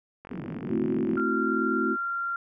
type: click train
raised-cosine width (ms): 0.5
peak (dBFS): -28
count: 46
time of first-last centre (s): 0.25-1.197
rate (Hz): 47.5
type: band-pass noise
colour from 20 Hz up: pink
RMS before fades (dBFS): -35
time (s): 0.3-1.18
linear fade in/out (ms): 20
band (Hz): 150 to 340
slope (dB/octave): 24
type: chord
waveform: sine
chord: F# half-diminished seventh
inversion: first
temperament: equal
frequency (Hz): 220 / 261.6 / 329.6 / 370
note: A3 / C4 / E4 / F#4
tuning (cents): 0 / 0 / 0 / 0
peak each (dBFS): -30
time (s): 0.68-1.97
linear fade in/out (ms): 50
type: tone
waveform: sine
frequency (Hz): 1382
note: F6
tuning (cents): -19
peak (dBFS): -27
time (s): 1.17-2.36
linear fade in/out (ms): 2
effects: none